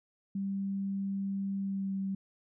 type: tone with pitch glide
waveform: sine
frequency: 196.2 to 193.83 Hz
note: G3 to G3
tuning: +2 to -19 cents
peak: -31 dBFS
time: 0.35-2.15 s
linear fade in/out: 5 ms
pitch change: -21 cents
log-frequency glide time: 1.6-1.94 s
effects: none